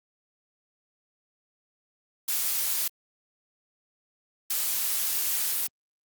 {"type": "noise bursts at uneven times", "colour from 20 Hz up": "blue", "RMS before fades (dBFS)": -27, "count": 2, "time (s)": [[2.28, 2.88], [4.5, 5.67]], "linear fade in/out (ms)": 5, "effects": ["Opus 48 kbps"]}